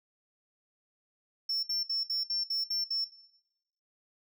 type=tone bursts; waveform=sine; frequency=5400 Hz; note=E8; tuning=41 cents sharp; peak=-27 dBFS; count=8; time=1.49-3.044 s; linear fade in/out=5 ms; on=140 ms; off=62 ms; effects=noise-tail reverb RT60 0.9 s tail -17 dB re dry + tanh soft clip ceiling -27 dBFS